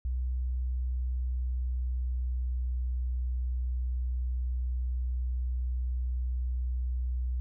sine tone with pitch glide, 62.7 to 62.05 Hz, B1 to B1, +27 to +9 cents, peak -28 dBFS, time 0.05-7.4 s, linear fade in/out 0 ms, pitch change -18 cents, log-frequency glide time 0.31-2.75 s, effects none

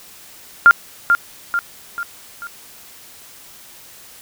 sine tone with echo, 1396.9 Hz, F6, in tune, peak -3 dBFS, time 0.66-0.71 s, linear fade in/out 0 ms, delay 440 ms, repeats 4, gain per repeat -6 dB, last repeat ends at 2.47 s, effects white hiss -42 dBFS RMS until 4.21 s

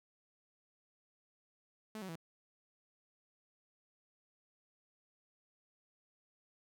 sawtooth tone with pitch steps, 216.7 / 188.65 / 164.23 Hz, A3 / F#3 / E3, -26 / +34 / -6 cents, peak -39 dBFS, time 1.95-2.157 s, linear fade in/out 2 ms, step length 69 ms, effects none

